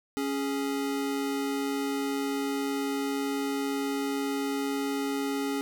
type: tone pair together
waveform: square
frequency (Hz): 277.2 / 415.3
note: C#4 / G#4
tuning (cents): 0 / 0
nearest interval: perfect fifth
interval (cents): 700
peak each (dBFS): -30 / -34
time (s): 0.17-5.61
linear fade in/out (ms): 0
effects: none